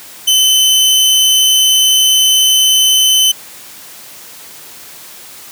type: tone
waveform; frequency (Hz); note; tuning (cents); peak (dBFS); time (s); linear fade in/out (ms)
sawtooth; 3046; F#7; +50; -4; 0.27-3.32; 10
effects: white hiss -34 dBFS RMS until 5.51 s + high-pass 100 Hz 12 dB/octave